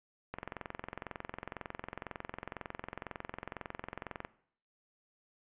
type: click train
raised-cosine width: 0.5 ms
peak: -24 dBFS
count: 87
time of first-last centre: 0.34-4.249 s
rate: 22 Hz
effects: noise-tail reverb RT60 0.6 s tail -18 dB re dry + resampled to 8000 Hz